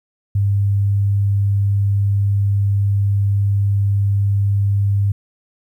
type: tone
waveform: sine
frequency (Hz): 100.2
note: G2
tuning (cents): +38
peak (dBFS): -13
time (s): 0.35-5.12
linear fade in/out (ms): 5
effects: 9-bit